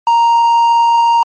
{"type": "tone with quantisation", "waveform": "triangle", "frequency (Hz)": 932.3, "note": "A#5", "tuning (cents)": 0, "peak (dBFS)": -5, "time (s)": [0.07, 1.23], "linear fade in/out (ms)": 2, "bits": 5, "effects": ["MP3 32 kbps"]}